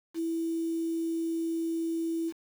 sine tone with quantisation, 329.6 Hz, E4, in tune, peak -28 dBFS, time 0.14-2.33 s, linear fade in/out 50 ms, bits 8, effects none

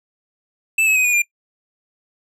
square tone with pitch steps, 2637 / 2575 / 2515 / 2456 / 2399 Hz, E7 / E7 / D#7 / D#7 / D7, 0 / -41 / +18 / -23 / +36 cents, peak -14 dBFS, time 0.78-1.22 s, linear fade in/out 5 ms, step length 88 ms, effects noise-tail reverb RT60 0.1 s tail -20 dB re dry + low-pass 12000 Hz 12 dB/octave

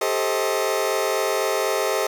sawtooth chord, A half-diminished seventh, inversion third, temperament just, 396 / 440 / 528 / 633.6 Hz, G4 / A4 / C5 / Eb5, +18 / 0 / +16 / +31 cents, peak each -22 dBFS, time 0.01-2.07 s, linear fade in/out 5 ms, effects none

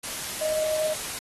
sine tone in noise, 622.3 Hz, D#5, in tune, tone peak -24 dBFS, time 0.41-0.94 s, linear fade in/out 10 ms, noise white, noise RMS -33 dBFS, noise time 0.03-1.19 s, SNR +6 dB, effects AAC 32 kbps

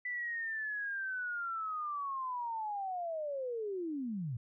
sine linear sweep, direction down, 1992 to 109.1 Hz, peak -35 dBFS, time 0.05-4.37 s, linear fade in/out 5 ms, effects none

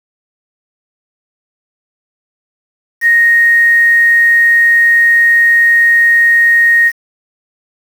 sine tone with quantisation, 1864.7 Hz, A#6, in tune, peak -5 dBFS, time 3.01-6.92 s, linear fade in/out 50 ms, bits 5, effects none

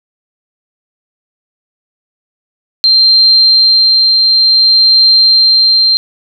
sine tone with tremolo, 4159 Hz, C8, 11 cents flat, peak -3 dBFS, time 2.84-5.97 s, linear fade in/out 0 ms, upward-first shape triangle, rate 0.56 Hz, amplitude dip 25%, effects none

